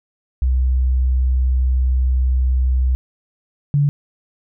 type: tone pair in turn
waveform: sine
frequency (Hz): 63.8 / 143.68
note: C2 / D3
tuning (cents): -43 / -38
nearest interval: octave + major second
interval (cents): 1405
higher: second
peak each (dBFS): -13 / -12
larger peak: second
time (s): 0.42-2.95 / 3.74-3.89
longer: first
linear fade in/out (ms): 0
effects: none